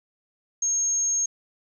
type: tone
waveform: sine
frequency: 6500 Hz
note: G#8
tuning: 38 cents flat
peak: -21 dBFS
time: 0.62-1.26 s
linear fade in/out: 5 ms
effects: none